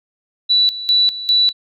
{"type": "tone with tremolo", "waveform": "sine", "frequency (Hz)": 3951, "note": "B7", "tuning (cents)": 0, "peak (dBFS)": -10, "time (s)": [0.49, 1.53], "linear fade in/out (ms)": 20, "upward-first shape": "square", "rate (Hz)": 2.5, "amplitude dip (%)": 80, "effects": []}